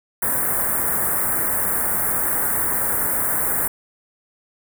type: band-stop noise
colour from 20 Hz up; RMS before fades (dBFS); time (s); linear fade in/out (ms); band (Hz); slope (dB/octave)
white; -21; 0.22-3.68; 5; 1900 to 8700; 48
effects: none